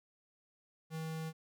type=tone; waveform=square; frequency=160 Hz; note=D#3; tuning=49 cents sharp; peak=-39 dBFS; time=0.9-1.33 s; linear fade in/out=50 ms; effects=none